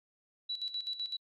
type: tone with tremolo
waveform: sine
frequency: 3936 Hz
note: B7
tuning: 7 cents flat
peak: -33 dBFS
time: 0.49-1.17 s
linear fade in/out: 10 ms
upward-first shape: square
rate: 7.9 Hz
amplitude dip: 70%
effects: AAC 64 kbps